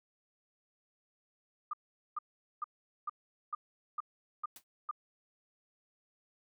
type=tone bursts; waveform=sine; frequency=1212 Hz; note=D#6; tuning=46 cents flat; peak=-33 dBFS; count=8; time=1.71-4.912 s; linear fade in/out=5 ms; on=24 ms; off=430 ms
type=noise with exponential decay; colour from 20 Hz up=white; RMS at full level=-46 dBFS; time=4.56-4.64 s; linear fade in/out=2 ms; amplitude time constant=16 ms
effects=none